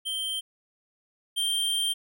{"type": "tone pair in turn", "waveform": "square", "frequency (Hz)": [3136, 3165], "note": ["G7", "G7"], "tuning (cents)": [0, 16], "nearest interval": "unison", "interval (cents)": 16, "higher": "second", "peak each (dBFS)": [-29, -25], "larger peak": "second", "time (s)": [[0.05, 0.41], [1.36, 1.94]], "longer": "second", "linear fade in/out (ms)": 20, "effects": []}